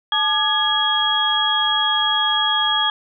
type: tone cluster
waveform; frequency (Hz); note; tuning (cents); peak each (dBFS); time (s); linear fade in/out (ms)
sine; 863 / 1205 / 1676 / 3301; A5 / D6 / G#6 / G#7; -34 / +44 / +15 / -11; -23 / -24 / -24 / -18; 0.12-2.9; 2
effects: none